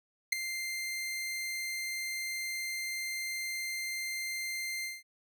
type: tone with ADSR envelope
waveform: sawtooth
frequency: 2093 Hz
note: C7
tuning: in tune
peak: -17 dBFS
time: 0.32-5.03 s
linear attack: 9 ms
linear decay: 3 ms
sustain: -14 dB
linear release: 190 ms
effects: none